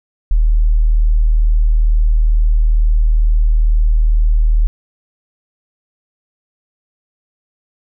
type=tone; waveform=sine; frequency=38.89 Hz; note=D#1; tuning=in tune; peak=-8 dBFS; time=0.31-4.67 s; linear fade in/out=0 ms; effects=none